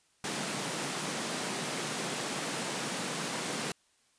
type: high-pass noise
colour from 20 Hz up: pink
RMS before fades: -35 dBFS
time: 0.24-3.72 s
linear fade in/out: 2 ms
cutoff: 140 Hz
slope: 48 dB/octave
effects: white hiss -69 dBFS RMS until 4.18 s + resampled to 22050 Hz